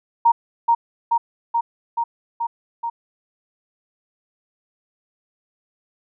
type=tone with echo; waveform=sine; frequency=932.3 Hz; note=A#5; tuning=in tune; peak=-10 dBFS; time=0.25-0.32 s; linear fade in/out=10 ms; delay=430 ms; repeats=6; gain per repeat=-2 dB; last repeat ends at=2.9 s; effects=none